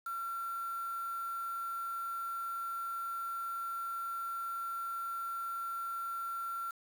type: tone with quantisation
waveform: sine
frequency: 1363 Hz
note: F6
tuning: 43 cents flat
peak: -36 dBFS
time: 0.06-6.71 s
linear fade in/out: 5 ms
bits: 8
effects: none